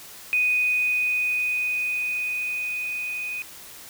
sine tone with level ramp, 2489 Hz, D#7, in tune, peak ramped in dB -18 to -28 dBFS, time 0.33-3.42 s, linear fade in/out 0 ms, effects white hiss -43 dBFS RMS until 3.89 s

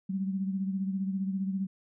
sine beating tone pair, 191.2 / 206.2 Hz, G3 / G#3, -43 / -12 cents, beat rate 15 Hz, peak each -29 / -38 dBFS, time 0.09-1.67 s, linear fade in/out 10 ms, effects none

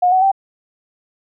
sine tone with pitch steps, 720 / 748.4 / 777.9 Hz, F#5 / F#5 / G5, -47 / +20 / -14 cents, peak -10 dBFS, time 0.02-0.317 s, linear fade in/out 10 ms, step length 99 ms, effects none

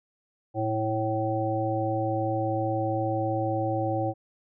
harmonic tone with a mistuned harmonic, 109.7 Hz, A2, 5 cents flat, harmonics 1 / 3 / 5 / 7, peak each -30 / -30 / -30 / -30 dBFS, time 0.54-4.14 s, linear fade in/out 50 ms, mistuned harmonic 1, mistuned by +38 cents, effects none

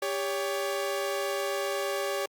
sawtooth tone pair together, 398.4 / 563.4 Hz, G4 / C#5, +28 / +28 cents, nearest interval tritone, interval 600 cents, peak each -28 / -27 dBFS, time 0.02-2.26 s, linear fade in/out 5 ms, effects Opus 48 kbps

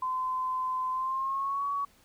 sine tone with pitch glide, 1027 to 1126.4 Hz, C6 to C#6, -33 to +27 cents, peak -28 dBFS, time 0.02-1.85 s, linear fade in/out 5 ms, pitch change +160 cents, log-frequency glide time 0.91-1.65 s, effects pink hiss -62 dBFS RMS until 2.04 s

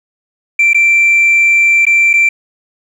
sine tone with dropouts, 2349 Hz, D7, in tune, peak -4 dBFS, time 0.59-2.29 s, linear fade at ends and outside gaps 5 ms, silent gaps 0.733-0.745 / 1.853-1.866 / 2.132-2.137 s, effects tanh soft clip ceiling -4 dBFS + 7-bit

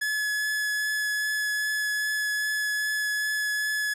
45% pulse tone with vibrato, 1706 Hz, G#6, 46 cents sharp, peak -25 dBFS, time 0.01-3.94 s, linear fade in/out 10 ms, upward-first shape triangle, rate 2.5 Hz, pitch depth 9 cents each way, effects resampled to 32000 Hz

